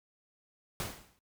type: noise with exponential decay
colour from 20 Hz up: pink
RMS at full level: -34 dBFS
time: 0.8-1.19 s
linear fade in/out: 1 ms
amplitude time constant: 83 ms
effects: noise-tail reverb RT60 0.1 s tail -20 dB re dry